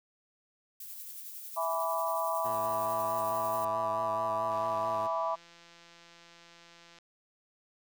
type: noise with tremolo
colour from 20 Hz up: violet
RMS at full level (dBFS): -43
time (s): 0.8-3.65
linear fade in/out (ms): 5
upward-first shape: sine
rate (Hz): 11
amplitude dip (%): 30
type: chord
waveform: sine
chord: E dominant seventh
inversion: none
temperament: equal with one note detuned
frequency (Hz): 659.3 / 830.6 / 987.8 / 1157.8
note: E5 / G#5 / B5 / D6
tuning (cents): 0 / 0 / 0 / -25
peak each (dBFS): -33 / -39 / -33 / -35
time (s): 1.56-5.36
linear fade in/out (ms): 20
type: tone with vibrato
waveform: 10% pulse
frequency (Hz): 110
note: A2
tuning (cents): 0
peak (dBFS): -35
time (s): 2.44-5.08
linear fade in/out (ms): 20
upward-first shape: sine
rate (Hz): 4.6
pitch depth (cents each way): 71
type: click train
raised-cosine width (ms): 0.2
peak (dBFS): -38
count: 422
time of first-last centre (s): 4.51-6.986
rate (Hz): 170
effects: none